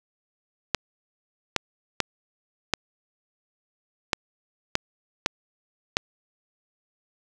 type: clicks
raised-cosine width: 0.2 ms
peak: -3 dBFS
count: 8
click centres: 0.747 / 1.563 / 2.003 / 2.737 / 4.132 / 4.754 / 5.261 / 5.969 s
effects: none